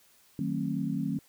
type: chord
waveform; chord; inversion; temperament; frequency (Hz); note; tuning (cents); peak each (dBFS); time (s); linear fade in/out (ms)
sine; D# diminished seventh; none; just; 155.56 / 186.68 / 224 / 268.8; D#3 / F#3 / A3 / C4; 0 / +16 / +31 / +47; -34 / -34 / -34 / -33; 0.39-1.19; 2
effects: white hiss -62 dBFS RMS until 1.28 s